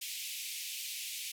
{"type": "band-pass noise", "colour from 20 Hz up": "pink", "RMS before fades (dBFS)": -41, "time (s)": [0.01, 1.32], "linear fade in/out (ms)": 10, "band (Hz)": [2300, 16000], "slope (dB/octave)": 48, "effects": []}